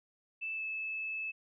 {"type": "tone with pitch glide", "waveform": "sine", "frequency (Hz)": [2637, 2610], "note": ["E7", "E7"], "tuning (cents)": [0, -18], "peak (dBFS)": -35, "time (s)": [0.41, 1.32], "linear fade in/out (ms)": 20, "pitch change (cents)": -18, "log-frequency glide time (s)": [0.54, 0.63], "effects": []}